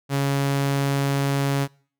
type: tone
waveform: sawtooth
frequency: 139.2 Hz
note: C#3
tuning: 8 cents sharp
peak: -16 dBFS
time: 0.09-1.68 s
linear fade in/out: 50 ms
effects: noise-tail reverb RT60 0.5 s tail -25 dB re dry